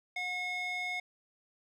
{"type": "tone with band-pass filter", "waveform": "square", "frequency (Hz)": 724, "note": "F#5", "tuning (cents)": -38, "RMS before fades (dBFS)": -36, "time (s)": [0.16, 1], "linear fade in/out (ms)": 5, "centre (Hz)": 2400, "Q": 2.4, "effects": []}